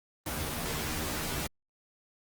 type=noise with comb filter; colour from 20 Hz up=pink; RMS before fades=-34 dBFS; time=0.26-1.47 s; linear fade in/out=5 ms; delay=13 ms; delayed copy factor=+0.95; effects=Opus 24 kbps